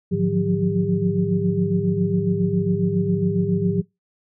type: tone cluster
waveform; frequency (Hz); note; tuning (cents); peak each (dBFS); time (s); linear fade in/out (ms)
sine; 105.6 / 151.4 / 174.5 / 181.8 / 399.5; G#2 / D#3 / F3 / F#3 / G4; +29 / -47 / -1 / -30 / +33; -27 / -27 / -23 / -21 / -25; 0.11-3.82; 20
effects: noise-tail reverb RT60 0.2 s tail -23 dB re dry